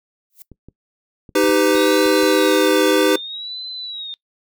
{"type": "noise with exponential growth", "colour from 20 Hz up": "violet", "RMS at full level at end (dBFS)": -36, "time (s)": [0.3, 0.42], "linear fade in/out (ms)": 0, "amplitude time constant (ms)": 26}
{"type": "clicks", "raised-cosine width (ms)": 3, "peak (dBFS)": -27, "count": 8, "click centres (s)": [0.517, 0.686, 1.292, 1.44, 1.493, 1.752, 2.06, 2.233]}
{"type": "chord", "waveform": "square", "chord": "Eb augmented", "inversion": "none", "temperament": "equal with one note detuned", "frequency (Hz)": [311.1, 392, 502.8], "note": ["Eb4", "G4", "B4"], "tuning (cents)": [0, 0, 31], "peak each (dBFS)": -18, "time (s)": [1.35, 3.16], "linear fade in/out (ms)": 5}
{"type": "tone with vibrato", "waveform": "sine", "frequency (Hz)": 3729, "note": "A#7", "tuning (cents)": 0, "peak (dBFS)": -27, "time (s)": [1.75, 4.14], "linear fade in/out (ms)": 0, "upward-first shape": "sine", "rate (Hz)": 0.65, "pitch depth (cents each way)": 140}
{"effects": ["noise-tail reverb RT60 0.1 s tail -20 dB re dry"]}